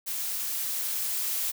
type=noise with level ramp; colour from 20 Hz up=blue; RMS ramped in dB=-32 to -29 dBFS; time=0.06-1.52 s; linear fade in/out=20 ms; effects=none